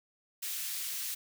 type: high-pass noise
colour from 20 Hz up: white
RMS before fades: -37 dBFS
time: 0.42-1.15 s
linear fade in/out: 10 ms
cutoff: 2200 Hz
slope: 12 dB/octave
effects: none